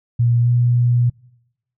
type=tone with pitch glide; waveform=sine; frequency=119 to 121.22 Hz; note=A#2 to B2; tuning=+36 to -32 cents; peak=-12 dBFS; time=0.19-1.1 s; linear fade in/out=10 ms; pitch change=+32 cents; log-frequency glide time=0.41-0.49 s; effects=noise-tail reverb RT60 0.9 s tail -25 dB re dry